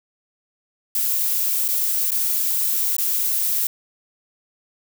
violet noise with dropouts, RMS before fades -21 dBFS, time 0.95-3.67 s, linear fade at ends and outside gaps 2 ms, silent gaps 1.681-1.686 / 2.108-2.117 / 2.966-2.983 s, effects none

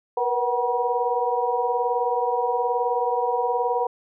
sine tone cluster, 472.5 / 491.4 / 750 / 961 Hz, A#4 / B4 / F#5 / B5, +23 / -9 / +23 / -48 cents, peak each -27 / -26 / -26 / -25 dBFS, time 0.17-3.87 s, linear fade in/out 5 ms, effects none

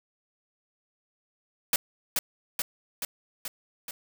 white noise with echo, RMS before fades -23 dBFS, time 1.73-1.76 s, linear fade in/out 2 ms, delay 430 ms, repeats 5, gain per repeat -3 dB, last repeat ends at 3.91 s, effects none

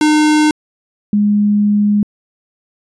square / sine tone pair in turn, 304.3 / 206.9 Hz, D#4 / G#3, -38 / -6 cents, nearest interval perfect fifth, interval 668 cents, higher first, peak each -9 dBFS, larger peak neither, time 0.01-0.51 / 1.13-2.03 s, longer second, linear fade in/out 2 ms, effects resampled to 22050 Hz

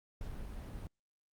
brown noise, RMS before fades -43 dBFS, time 0.21-0.87 s, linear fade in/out 2 ms, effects Opus 48 kbps

